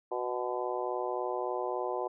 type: harmonic tone with a mistuned harmonic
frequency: 123.47 Hz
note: B2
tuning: in tune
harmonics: 3 / 4 / 5 / 6 / 7 / 8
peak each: -36 / -37 / -38 / -39 / -39 / -40 dBFS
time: 0.11-2.08 s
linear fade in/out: 10 ms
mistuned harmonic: 8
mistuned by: +41 cents
effects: none